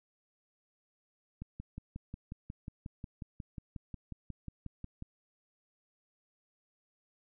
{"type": "click train", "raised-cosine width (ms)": 5, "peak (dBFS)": -29, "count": 21, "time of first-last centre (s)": [1.42, 5.024], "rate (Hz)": 5.55, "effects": []}